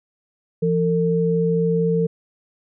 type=tone pair together; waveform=sine; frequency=169.38 / 452.2 Hz; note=E3 / A4; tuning=+47 / +47 cents; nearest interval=octave + perfect fourth; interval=1700 cents; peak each=-19 dBFS; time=0.62-2.07 s; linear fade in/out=10 ms; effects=none